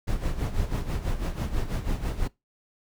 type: noise with tremolo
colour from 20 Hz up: brown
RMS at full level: -25 dBFS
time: 0.07-2.28 s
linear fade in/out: 10 ms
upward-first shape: sine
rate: 6.1 Hz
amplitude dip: 70%
effects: noise-tail reverb RT60 0.2 s tail -22 dB re dry